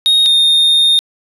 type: tone pair in turn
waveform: triangle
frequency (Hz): 3729 / 3671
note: A#7 / A#7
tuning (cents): 0 / -27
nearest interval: unison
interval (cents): 27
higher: first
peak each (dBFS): -6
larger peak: neither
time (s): 0.06-0.26 / 0.26-0.99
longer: second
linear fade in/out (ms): 0
effects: resampled to 32000 Hz + 8-bit